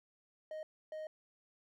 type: tone bursts at uneven times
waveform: triangle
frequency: 622.3 Hz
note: D#5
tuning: in tune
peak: -39 dBFS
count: 2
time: 0.51-0.63 / 0.92-1.07 s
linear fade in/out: 2 ms
effects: none